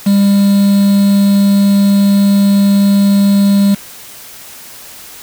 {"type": "tone with quantisation", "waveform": "triangle", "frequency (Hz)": 199.7, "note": "G3", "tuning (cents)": 32, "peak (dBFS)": -4, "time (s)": [0.06, 3.75], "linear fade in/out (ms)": 10, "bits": 4, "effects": ["white hiss -33 dBFS RMS until 5.22 s"]}